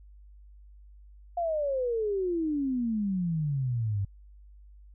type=exponential sweep; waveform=sine; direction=down; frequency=707 to 96 Hz; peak=-26 dBFS; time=1.37-4.05 s; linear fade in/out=5 ms; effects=added 50 Hz sine -49 dBFS peak until 4.94 s